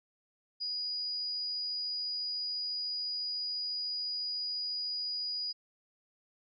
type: tone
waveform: sine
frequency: 4907 Hz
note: D#8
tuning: 25 cents flat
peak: -33 dBFS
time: 0.6-5.53 s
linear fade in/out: 20 ms
effects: none